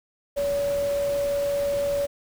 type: tone in noise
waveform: sine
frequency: 568 Hz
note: C#5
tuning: 42 cents sharp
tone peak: -22 dBFS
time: 0.36-2.07 s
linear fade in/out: 20 ms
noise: pink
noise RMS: -38 dBFS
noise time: 0.36-2.07 s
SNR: +13 dB
effects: none